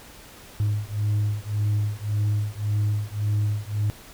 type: beating tone pair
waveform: sine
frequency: 103.7 / 105.5 Hz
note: G#2 / G#2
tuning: -2 / +28 cents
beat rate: 1.8 Hz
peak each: -23 dBFS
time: 0.6-3.9 s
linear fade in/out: 0 ms
effects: tanh soft clip ceiling -18 dBFS + pink hiss -46 dBFS RMS until 4.13 s